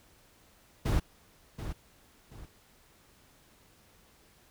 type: noise with echo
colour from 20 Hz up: brown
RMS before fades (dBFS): -27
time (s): 0.85-1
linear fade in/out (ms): 10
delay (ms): 730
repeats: 2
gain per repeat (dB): -10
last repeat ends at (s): 2.46
effects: pink hiss -62 dBFS RMS until 4.5 s